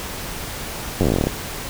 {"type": "slowing click train", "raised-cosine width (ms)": 2, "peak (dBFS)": -5, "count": 15, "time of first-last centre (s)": [1.01, 1.27], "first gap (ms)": 10, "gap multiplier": 1.09, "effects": ["pink hiss -30 dBFS RMS until 1.69 s"]}